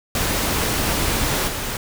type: noise with level steps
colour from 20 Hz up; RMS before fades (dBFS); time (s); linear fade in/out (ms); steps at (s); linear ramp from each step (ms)
pink; -21 / -26; 0.15-1.77; 2; 1.47; 20
effects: none